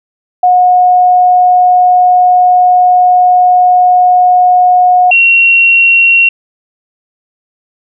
sine tone pair in turn, 725 / 2737 Hz, F#5 / F7, -35 / -36 cents, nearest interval octave + major seventh, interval 2299 cents, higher second, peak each -3 dBFS, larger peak neither, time 0.43-5.11 / 5.11-6.29 s, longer first, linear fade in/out 5 ms, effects none

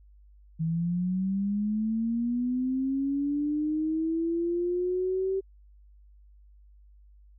sine linear sweep, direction up, 159.1 to 387 Hz, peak -25 dBFS, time 0.59-5.41 s, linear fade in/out 20 ms, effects added 50 Hz sine -52 dBFS peak until 7.38 s

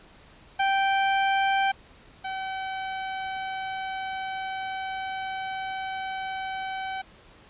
sawtooth tone pair in turn, 781 / 764.5 Hz, G5 / G5, -7 / -44 cents, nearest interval unison, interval 37 cents, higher first, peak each -17 / -26 dBFS, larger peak first, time 0.59-1.72 / 2.24-7.02 s, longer second, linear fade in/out 10 ms, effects pink hiss -53 dBFS RMS until 7.49 s + resampled to 8000 Hz

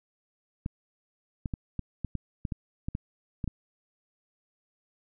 clicks, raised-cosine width 5 ms, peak -19 dBFS, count 12, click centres 0.661 / 1.458 / 1.538 / 1.793 / 2.047 / 2.153 / 2.452 / 2.522 / 2.885 / 2.951 / 3.442 / 3.477 s, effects none

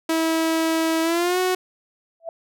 sawtooth tone with pitch glide, 324.3 to 368.2 Hz, E4 to F#4, -28 to -8 cents, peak -15 dBFS, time 0.09-1.55 s, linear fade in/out 5 ms, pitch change +220 cents, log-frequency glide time 1.02-1.39 s
sine tone with exponential growth, 663 Hz, E5, 10 cents sharp, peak -23 dBFS, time 2.2-2.29 s, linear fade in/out 2 ms, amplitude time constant 18 ms
effects none

